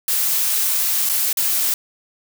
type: noise with dropouts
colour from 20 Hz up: blue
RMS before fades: -19 dBFS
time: 0.08-1.74 s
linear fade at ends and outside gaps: 2 ms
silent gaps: 1.091-1.095 / 1.329-1.371 s
effects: none